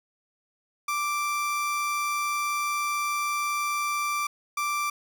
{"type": "tone pair in turn", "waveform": "30% pulse", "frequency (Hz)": [1174.7, 1174.7], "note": ["D6", "D6"], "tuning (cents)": [0, 0], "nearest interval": "unison", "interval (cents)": 0, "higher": "neither", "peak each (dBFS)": -23, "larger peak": "neither", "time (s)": [[0.88, 4.27], [4.57, 4.9]], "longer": "first", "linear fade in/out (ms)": 5, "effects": []}